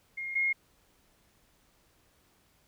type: tone pair in turn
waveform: sine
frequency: 2135 / 2146 Hz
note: C7 / C7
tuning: +34 / +43 cents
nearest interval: unison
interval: 9 cents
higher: second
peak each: -34 / -25 dBFS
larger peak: second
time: 0.17-0.35 / 0.35-0.53 s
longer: neither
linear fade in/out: 10 ms
effects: pink hiss -67 dBFS RMS until 2.67 s